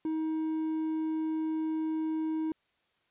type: tone with hard clipping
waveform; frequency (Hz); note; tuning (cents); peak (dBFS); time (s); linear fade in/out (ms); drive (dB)
sine; 316.3; D#4; +29; -30; 0.05-2.52; 2; 3
effects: white hiss -73 dBFS RMS until 3.1 s + resampled to 8000 Hz